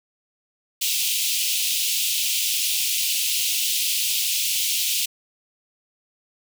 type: high-pass noise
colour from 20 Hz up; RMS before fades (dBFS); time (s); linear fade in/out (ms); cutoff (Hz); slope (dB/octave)
pink; -23; 0.81-5.06; 10; 2600; 48
effects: none